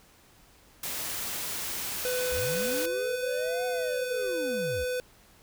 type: noise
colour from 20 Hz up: white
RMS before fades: -34 dBFS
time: 0.83-2.86 s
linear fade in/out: 5 ms
type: tone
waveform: square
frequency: 501 Hz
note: B4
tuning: 25 cents sharp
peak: -29 dBFS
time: 2.05-5 s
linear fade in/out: 0 ms
type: linear two-way sweep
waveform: triangle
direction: up then down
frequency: 51 to 740 to 51 Hz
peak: -33 dBFS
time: 2.31-4.85 s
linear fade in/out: 20 ms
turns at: 3.66 s
effects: pink hiss -58 dBFS RMS until 5.42 s